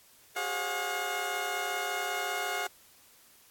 15% pulse tone cluster, 381.3 / 416 / 539 / 717 Hz, G4 / G#4 / C#5 / F5, -48 / +3 / -49 / +45 cents, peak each -35 / -32 / -35 / -26 dBFS, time 0.36-2.67 s, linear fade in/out 5 ms, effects white hiss -59 dBFS RMS until 3.5 s + AAC 64 kbps

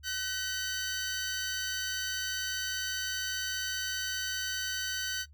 15% pulse tone pair together, 1515 / 1908.8 Hz, F#6 / A#6, +40 / +41 cents, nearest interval major third, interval 401 cents, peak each -26 / -37 dBFS, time 0.03-5.26 s, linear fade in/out 50 ms, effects noise-tail reverb RT60 0.1 s tail -17 dB re dry + added 73 Hz sine -52 dBFS peak until 5.33 s

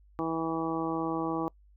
harmonic tone, 162.9 Hz, E3, 20 cents flat, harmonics 1 / 2 / 3 / 4 / 5 / 6 / 7, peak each -40 / -31 / -37 / -41 / -37 / -41 / -37 dBFS, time 0.19-1.48 s, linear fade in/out 0 ms, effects noise-tail reverb RT60 0.1 s tail -25 dB re dry + added 50 Hz sine -56 dBFS peak until 1.76 s

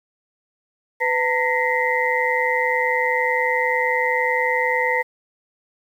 sine tone cluster, 501 / 906 / 1900 / 2051 Hz, B4 / A#5 / A#6 / C7, +25 / -50 / +33 / -35 cents, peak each -23 dBFS, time 1-5.03 s, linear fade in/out 20 ms, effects 8-bit

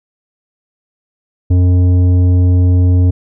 sine tone with tanh clipping, 90 Hz, F#2, 47 cents flat, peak -8 dBFS, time 1.5-3.11 s, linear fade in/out 10 ms, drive 10 dB, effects none

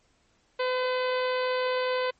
harmonic tone, 507 Hz, B4, 45 cents sharp, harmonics 1 / 2 / 3 / 4 / 5 / 6 / 7 / 8 / 9, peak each -26 / -32 / -36 / -38 / -40 / -42 / -43 / -44 / -45 dBFS, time 0.59-2.11 s, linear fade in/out 10 ms, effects pink hiss -67 dBFS RMS until 2.19 s + MP3 32 kbps

